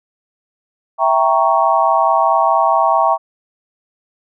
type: chord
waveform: sine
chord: E diminished seventh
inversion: none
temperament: equal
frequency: 659.3 / 784 / 932.3 / 1108.7 Hz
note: E5 / G5 / Bb5 / Db6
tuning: 0 / 0 / 0 / 0 cents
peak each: -16 dBFS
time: 0.98-3.18 s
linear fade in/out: 50 ms
effects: none